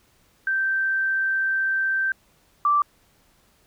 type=tone pair in turn; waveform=sine; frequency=1561 / 1169.4 Hz; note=G6 / D6; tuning=-8 / -8 cents; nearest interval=perfect fourth; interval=500 cents; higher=first; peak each=-20 / -16 dBFS; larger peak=second; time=0.47-2.12 / 2.65-2.82 s; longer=first; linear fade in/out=2 ms; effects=pink hiss -61 dBFS RMS until 3.66 s